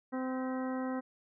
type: harmonic tone with a mistuned harmonic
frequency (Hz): 258.5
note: C4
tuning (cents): -21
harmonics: 1 / 2 / 3 / 4 / 5 / 6 / 7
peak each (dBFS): -34 / -40 / -44 / -46 / -48 / -50 / -51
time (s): 0.12-1.01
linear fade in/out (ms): 20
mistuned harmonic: 7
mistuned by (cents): +87
effects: none